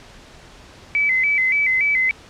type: tone with vibrato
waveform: sine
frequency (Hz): 2169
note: C#7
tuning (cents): -38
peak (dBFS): -15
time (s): 0.95-2.11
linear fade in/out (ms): 0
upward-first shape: square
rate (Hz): 3.5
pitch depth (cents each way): 100
effects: pink hiss -44 dBFS RMS until 2.29 s + low-pass 6000 Hz 12 dB/octave